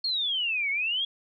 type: exponential two-way sweep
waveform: sine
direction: down then up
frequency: 4368 to 2167 to 3360 Hz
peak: -25 dBFS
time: 0.04-1.05 s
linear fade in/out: 5 ms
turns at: 0.7 s
effects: none